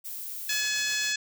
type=noise; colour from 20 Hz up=violet; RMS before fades=-37 dBFS; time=0.04-0.62 s; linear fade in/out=20 ms
type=noise with tremolo; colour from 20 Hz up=white; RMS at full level=-41 dBFS; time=0.49-1.13 s; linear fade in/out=10 ms; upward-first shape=sine; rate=7.6 Hz; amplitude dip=35%
type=harmonic tone; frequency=852 Hz; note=G#5; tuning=44 cents sharp; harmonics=2 / 3 / 4 / 5 / 6 / 7 / 8 / 9; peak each=-31 / -33 / -34 / -35 / -36 / -36 / -37 / -38 dBFS; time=0.49-1.16 s; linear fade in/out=5 ms
effects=none